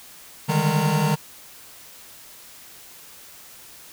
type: tone cluster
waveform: square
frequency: 145.4 / 156 / 198.2 / 207.9 / 917 Hz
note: D3 / D#3 / G3 / G#3 / A#5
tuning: -17 / +5 / +19 / +2 / -29 cents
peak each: -26 / -22 / -28 / -30 / -28 dBFS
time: 0.48-1.16 s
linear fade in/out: 20 ms
effects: white hiss -45 dBFS RMS until 3.92 s